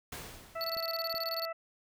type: noise with exponential decay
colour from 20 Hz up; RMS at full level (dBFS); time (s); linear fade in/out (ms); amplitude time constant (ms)
pink; -40; 0.12-1.09; 5; 210
type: harmonic tone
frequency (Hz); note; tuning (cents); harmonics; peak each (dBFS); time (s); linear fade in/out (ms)
659.3; E5; 0; 1 / 2 / 3 / 4; -37 / -40 / -46 / -52; 0.55-1.53; 10
type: tone bursts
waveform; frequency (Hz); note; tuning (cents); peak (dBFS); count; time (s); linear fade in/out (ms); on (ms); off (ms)
square; 4443; C#8; +3; -34; 16; 0.61-1.451; 0; 31; 23
type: clicks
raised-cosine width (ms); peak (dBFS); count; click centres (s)
2; -37; 2; 0.767 / 1.143
effects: none